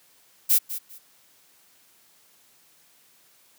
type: noise with echo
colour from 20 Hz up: violet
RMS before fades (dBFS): -18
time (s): 0.49-0.59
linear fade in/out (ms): 20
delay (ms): 200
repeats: 2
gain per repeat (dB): -13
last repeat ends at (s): 0.99
effects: white hiss -59 dBFS RMS until 3.58 s + high-pass 100 Hz 12 dB/octave